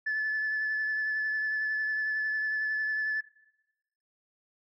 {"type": "tone with vibrato", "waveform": "sine", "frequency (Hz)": 1735, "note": "A6", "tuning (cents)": -25, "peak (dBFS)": -26, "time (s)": [0.06, 3.21], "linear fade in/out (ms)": 10, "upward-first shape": "sine", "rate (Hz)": 11, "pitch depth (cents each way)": 14, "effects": ["noise-tail reverb RT60 0.9 s tail -19 dB re dry", "tanh soft clip ceiling -24 dBFS"]}